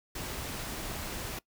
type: noise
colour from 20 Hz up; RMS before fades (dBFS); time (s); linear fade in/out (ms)
pink; -38; 0.15-1.39; 5
effects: noise-tail reverb RT60 0.1 s tail -21 dB re dry